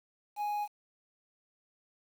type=tone with quantisation; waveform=triangle; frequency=830.6 Hz; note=G#5; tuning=in tune; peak=-29 dBFS; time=0.36-0.68 s; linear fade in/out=50 ms; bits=9; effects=none